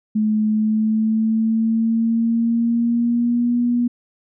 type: tone with pitch glide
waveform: sine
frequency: 214.8 to 241.1 Hz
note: A3 to B3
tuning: -41 to -41 cents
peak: -15 dBFS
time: 0.15-3.88 s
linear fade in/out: 10 ms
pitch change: +200 cents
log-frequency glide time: 0.48-3.57 s
effects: none